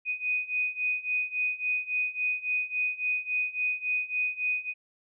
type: beating tone pair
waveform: sine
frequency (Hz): 2489 / 2492.6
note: D#7 / D#7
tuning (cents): 0 / +2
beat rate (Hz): 3.6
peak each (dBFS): -31 / -29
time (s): 0.05-4.74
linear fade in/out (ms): 50
effects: none